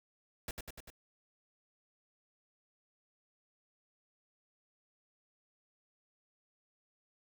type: noise with echo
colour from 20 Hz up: pink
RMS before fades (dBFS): -40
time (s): 0.48-0.51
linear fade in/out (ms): 2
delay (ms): 98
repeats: 4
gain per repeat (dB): -3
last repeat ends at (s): 0.902
effects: none